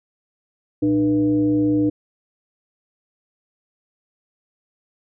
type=tone with frequency modulation; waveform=sine; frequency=301.7 Hz; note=D4; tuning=47 cents sharp; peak=-15 dBFS; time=0.82-1.9 s; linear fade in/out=10 ms; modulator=183 Hz; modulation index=0.57; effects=none